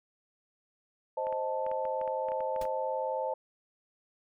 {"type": "chord", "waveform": "sine", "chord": "A diminished", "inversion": "first", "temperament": "equal", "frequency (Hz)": [523.3, 622.3, 880], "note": ["C5", "Eb5", "A5"], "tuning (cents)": [0, 0, 0], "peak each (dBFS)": [-33, -36, -34], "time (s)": [1.17, 3.34], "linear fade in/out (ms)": 5}
{"type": "clicks", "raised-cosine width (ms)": 0.5, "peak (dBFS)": -31, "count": 12, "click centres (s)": [1.269, 1.326, 1.665, 1.715, 1.853, 2.014, 2.077, 2.286, 2.319, 2.406, 2.562, 2.653]}
{"type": "noise with exponential decay", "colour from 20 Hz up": "pink", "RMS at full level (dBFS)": -37, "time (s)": [2.61, 2.69], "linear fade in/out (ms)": 5, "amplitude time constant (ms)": 17}
{"effects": []}